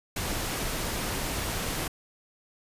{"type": "noise", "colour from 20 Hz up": "pink", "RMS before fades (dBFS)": -31, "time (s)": [0.16, 1.88], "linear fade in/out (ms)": 5, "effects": ["resampled to 32000 Hz"]}